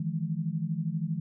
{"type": "tone cluster", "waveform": "sine", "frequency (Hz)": [155, 167.5, 210.7], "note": ["D#3", "E3", "G#3"], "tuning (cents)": [-6, 28, 25], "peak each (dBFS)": [-32, -31, -37], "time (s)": [0, 1.2], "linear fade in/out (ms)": 5, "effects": []}